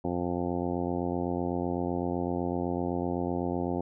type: harmonic tone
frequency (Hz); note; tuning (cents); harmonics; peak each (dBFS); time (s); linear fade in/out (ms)
87.9; F2; +12; 1 / 2 / 3 / 4 / 5 / 6 / 7 / 8 / 9 / 10; -38 / -35 / -33 / -34 / -39 / -38 / -46 / -39 / -41 / -44; 0.04-3.81; 5
effects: none